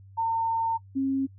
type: tone pair in turn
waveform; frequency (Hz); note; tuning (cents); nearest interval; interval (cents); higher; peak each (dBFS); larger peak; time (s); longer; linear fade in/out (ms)
sine; 908 / 270; A#5 / C#4; -46 / -45; octave + major sixth; 2099; first; -23; neither; 0.17-0.78 / 0.95-1.27; first; 20
effects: noise-tail reverb RT60 0.1 s tail -23 dB re dry + added 97 Hz sine -47 dBFS peak until 1.38 s